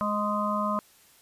harmonic tone with a mistuned harmonic, 207.7 Hz, G#3, in tune, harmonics 1 / 3 / 5 / 6, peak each -30 / -32 / -29 / -31 dBFS, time 0.01-0.79 s, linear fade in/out 0 ms, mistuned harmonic 1, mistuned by +16 cents, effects white hiss -58 dBFS RMS until 1.21 s + resampled to 32000 Hz

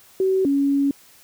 sine tone pair in turn, 380 / 279.5 Hz, F#4 / C#4, +46 / +14 cents, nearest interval perfect fourth, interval 532 cents, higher first, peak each -16 dBFS, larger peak neither, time 0.2-0.45 / 0.45-0.91 s, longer second, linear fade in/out 2 ms, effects white hiss -51 dBFS RMS until 1.23 s

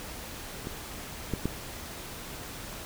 clicks, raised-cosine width 3 ms, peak -21 / -16 / -14 dBFS, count 3, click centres 0.671 / 1.337 / 1.456 s, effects pink hiss -41 dBFS RMS until 2.85 s

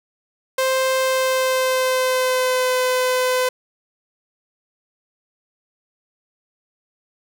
sawtooth tone with pitch glide, 523.3 to 507.8 Hz, C5 to B4, 0 to +48 cents, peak -13 dBFS, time 0.58-3.49 s, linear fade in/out 5 ms, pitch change -52 cents, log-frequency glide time 0.96-2.77 s, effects none

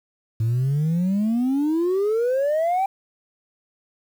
sine exponential sweep, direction up, 108.6 to 792 Hz, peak -16 dBFS, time 0.4-2.86 s, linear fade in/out 5 ms, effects tanh soft clip ceiling -17 dBFS + 8-bit

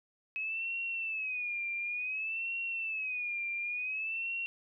sine tone with vibrato, 2552 Hz, D#7, 43 cents sharp, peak -33 dBFS, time 0.36-4.46 s, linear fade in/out 0 ms, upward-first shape sine, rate 0.56 Hz, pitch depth 120 cents each way, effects none

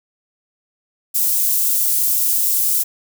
white high-pass noise, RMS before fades -17 dBFS, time 1.14-2.84 s, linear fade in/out 20 ms, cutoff 9700 Hz, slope 12 dB/octave, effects none

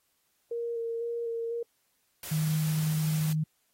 sine tone with vibrato, 464.9 Hz, A#4, 5 cents flat, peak -30 dBFS, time 0.51-1.63 s, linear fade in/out 5 ms, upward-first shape square, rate 2 Hz, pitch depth 15 cents each way
white noise, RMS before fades -40 dBFS, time 2.23-3.33 s, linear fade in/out 2 ms
sine tone, 155.56 Hz, D#3, in tune, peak -25 dBFS, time 2.31-3.44 s, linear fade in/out 10 ms
effects white hiss -73 dBFS RMS until 3.73 s + AAC 48 kbps

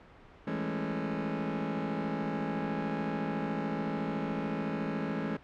sawtooth chord, A major seventh, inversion second, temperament just, 165 / 206.2 / 220 / 275 Hz, E3 / G#3 / A3 / C#4, +2 / -12 / 0 / -14 cents, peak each -33 dBFS, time 0.47-5.37 s, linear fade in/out 5 ms, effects pink hiss -54 dBFS RMS until 5.43 s + low-pass 2000 Hz 12 dB/octave

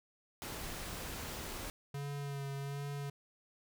pink noise, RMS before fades -43 dBFS, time 0.42-1.7 s, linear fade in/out 0 ms
square tone with vibrato, 140.6 Hz, C#3, 25 cents sharp, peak -39 dBFS, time 1.94-3.1 s, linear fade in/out 5 ms, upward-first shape sine, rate 1.3 Hz, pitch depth 24 cents each way
effects none

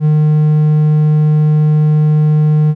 triangle tone, 152.4 Hz, D#3, 36 cents flat, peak -5 dBFS, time 0-2.75 s, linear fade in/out 50 ms, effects none

